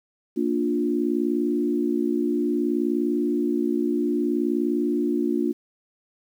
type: chord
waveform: sine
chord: Bb major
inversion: none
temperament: equal with one note detuned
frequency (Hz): 233.1 / 293.7 / 353.1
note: Bb3 / D4 / F4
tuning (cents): 0 / 0 / +19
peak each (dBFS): -26 / -24 / -25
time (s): 0.36-5.53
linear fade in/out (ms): 20
effects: 9-bit